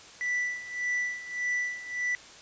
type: tone with tremolo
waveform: triangle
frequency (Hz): 1971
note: B6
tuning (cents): -4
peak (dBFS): -24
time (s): 0.21-2.15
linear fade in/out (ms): 0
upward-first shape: sine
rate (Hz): 1.7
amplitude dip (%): 80
effects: white hiss -49 dBFS RMS until 2.41 s + resampled to 16000 Hz